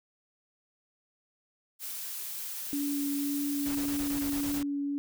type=noise; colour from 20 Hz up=blue; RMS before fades=-38 dBFS; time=1.79-4.62 s; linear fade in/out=50 ms
type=tone with vibrato; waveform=sine; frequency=284.8 Hz; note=C#4; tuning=47 cents sharp; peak=-29 dBFS; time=2.73-4.98 s; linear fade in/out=0 ms; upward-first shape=triangle; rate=1.8 Hz; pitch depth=10 cents each way
type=noise bursts; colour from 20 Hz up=pink; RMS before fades=-41 dBFS; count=9; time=3.66-4.628 s; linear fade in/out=0 ms; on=88 ms; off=22 ms
effects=none